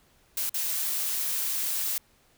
blue noise with dropouts, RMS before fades -29 dBFS, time 0.37-1.98 s, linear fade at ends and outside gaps 2 ms, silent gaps 0.494-0.542 s, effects pink hiss -63 dBFS RMS until 2.37 s

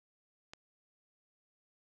click, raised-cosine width 0.2 ms, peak -29 dBFS, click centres 0.535 s, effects none

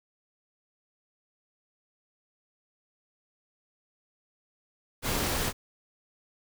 pink noise, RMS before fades -29 dBFS, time 5.02-5.53 s, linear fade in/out 50 ms, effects none

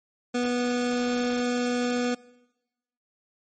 25% pulse tone, 244.9 Hz, B3, 14 cents flat, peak -20 dBFS, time 0.34-2.15 s, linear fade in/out 10 ms, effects noise-tail reverb RT60 1.0 s tail -22 dB re dry + MP3 32 kbps

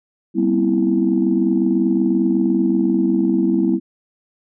sine chord, C major seventh, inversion second, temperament equal with one note detuned, 196 / 241.3 / 261.6 / 329.6 Hz, G3 / B3 / C4 / E4, 0 / -40 / 0 / 0 cents, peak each -19 / -20 / -21 / -17 dBFS, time 0.34-3.8 s, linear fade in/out 50 ms, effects tanh soft clip ceiling -5 dBFS

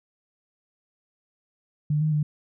sine tone with pitch steps, 149.9 / 154.9 / 149.9 Hz, D3 / D#3 / D3, +36 / -7 / +36 cents, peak -20 dBFS, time 1.9-2.23 s, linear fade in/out 5 ms, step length 110 ms, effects none

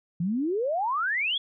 sine exponential sweep, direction up, 161.8 to 3455 Hz, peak -24 dBFS, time 0.2-1.38 s, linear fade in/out 5 ms, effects none

